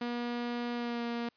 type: tone with pitch glide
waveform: sawtooth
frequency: 240 to 235.9 Hz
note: B3 to A#3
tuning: -49 to +21 cents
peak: -29 dBFS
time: 0.01-1.29 s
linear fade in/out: 5 ms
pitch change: -30 cents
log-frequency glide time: 0.74-1.03 s
effects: white hiss -71 dBFS RMS until 1.36 s + resampled to 11025 Hz